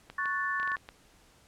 clicks, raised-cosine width 0.3 ms, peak -27 dBFS, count 8, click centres 0.1 / 0.257 / 0.599 / 0.63 / 0.676 / 0.718 / 0.768 / 0.889 s
sine chord, F# minor, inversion second, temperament equal, 1108.7 / 1480 / 1760 Hz, C#6 / F#6 / A6, 0 / 0 / 0 cents, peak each -33 / -37 / -31 dBFS, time 0.18-0.76 s, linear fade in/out 5 ms
effects pink hiss -61 dBFS RMS until 1.47 s + low-pass 11000 Hz 12 dB/octave

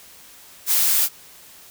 blue noise, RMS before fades -18 dBFS, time 0.66-1.09 s, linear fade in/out 50 ms, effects white hiss -46 dBFS RMS until 1.7 s

